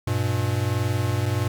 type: tone pair together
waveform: square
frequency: 98 / 119.45 Hz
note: G2 / A#2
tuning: 0 / +43 cents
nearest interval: minor third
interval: 343 cents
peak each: -25 dBFS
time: 0.07-1.48 s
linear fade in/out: 5 ms
effects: 10-bit